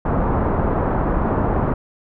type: low-pass noise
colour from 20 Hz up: pink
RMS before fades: -19 dBFS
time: 0.05-1.74 s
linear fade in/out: 5 ms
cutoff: 1200 Hz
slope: 24 dB/octave
effects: none